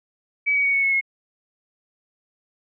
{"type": "tone with pitch steps", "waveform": "sine", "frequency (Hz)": [2284, 2260, 2237, 2214, 2191, 2168], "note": ["D7", "C#7", "C#7", "C#7", "C#7", "C#7"], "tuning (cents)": [-49, 33, 15, -3, -21, -39], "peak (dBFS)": -17, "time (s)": [0.46, 1.012], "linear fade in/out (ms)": 20, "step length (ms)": 92, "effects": []}